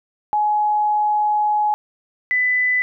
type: tone pair in turn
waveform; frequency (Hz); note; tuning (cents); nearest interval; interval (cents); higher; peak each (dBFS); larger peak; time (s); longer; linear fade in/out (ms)
sine; 842 / 1998.2; G#5 / B6; +24 / +20; octave + minor third; 1496; second; -15; neither; 0.33-1.74 / 2.31-2.82; first; 0
effects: none